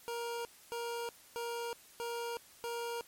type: tone bursts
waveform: 25% pulse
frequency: 470 Hz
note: A#4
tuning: 14 cents sharp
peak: -33 dBFS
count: 5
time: 0.08-3.01 s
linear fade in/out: 0 ms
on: 370 ms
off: 270 ms
effects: white hiss -59 dBFS RMS until 3.07 s + MP3 64 kbps